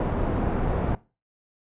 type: low-pass noise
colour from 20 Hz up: pink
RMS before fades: -25 dBFS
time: 0-0.95 s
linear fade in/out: 2 ms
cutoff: 840 Hz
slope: 12 dB/octave
effects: noise-tail reverb RT60 0.3 s tail -20 dB re dry + resampled to 8000 Hz